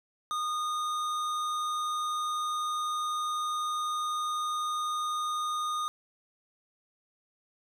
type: tone with hard clipping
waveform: sine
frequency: 1228 Hz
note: D#6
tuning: 23 cents flat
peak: -31 dBFS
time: 0.31-5.88 s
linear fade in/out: 0 ms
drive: 13 dB
effects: none